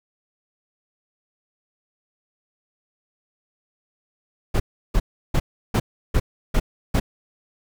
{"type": "noise bursts", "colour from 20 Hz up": "brown", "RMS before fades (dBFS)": -17, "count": 7, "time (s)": [4.54, 7], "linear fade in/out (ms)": 10, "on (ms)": 60, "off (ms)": 340, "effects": []}